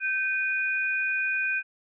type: tone pair together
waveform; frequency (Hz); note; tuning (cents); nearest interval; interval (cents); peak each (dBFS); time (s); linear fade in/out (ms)
sine; 1552.2 / 2464; G6 / D#7; -18 / -17; minor sixth; 801; -27; 0-1.63; 50
effects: none